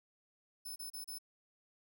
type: tone bursts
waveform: 10% pulse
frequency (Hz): 5260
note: E8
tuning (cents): -5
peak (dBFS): -37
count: 4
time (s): 0.65-1.186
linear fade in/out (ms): 10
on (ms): 110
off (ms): 32
effects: none